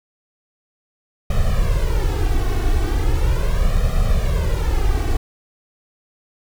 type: noise with flanger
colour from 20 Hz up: brown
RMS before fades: -17 dBFS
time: 1.3-5.17 s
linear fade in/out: 5 ms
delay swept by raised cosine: 1.6 to 2.7 ms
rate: 0.38 Hz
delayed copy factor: +1
effects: none